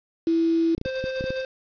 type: tone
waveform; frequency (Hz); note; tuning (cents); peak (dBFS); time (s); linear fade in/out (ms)
sine; 330.2; E4; +3; -18; 0.27-0.75; 2
type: clicks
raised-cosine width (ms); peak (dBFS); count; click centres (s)
3; -18; 7; 0.78 / 0.814 / 0.859 / 1.041 / 1.209 / 1.241 / 1.305
type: tone with tremolo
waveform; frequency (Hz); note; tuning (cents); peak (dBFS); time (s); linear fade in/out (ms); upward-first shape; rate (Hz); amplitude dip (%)
square; 523.3; C5; 0; -26; 0.85-1.45; 2; sine; 9.8; 30
effects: resampled to 11025 Hz + 7-bit